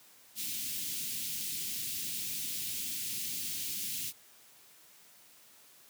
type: band-stop noise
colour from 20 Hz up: white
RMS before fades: -37 dBFS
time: 0.35-4.13 s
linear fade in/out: 50 ms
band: 290 to 2500 Hz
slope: 24 dB/octave
effects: white hiss -59 dBFS RMS until 5.89 s + high-pass 100 Hz 12 dB/octave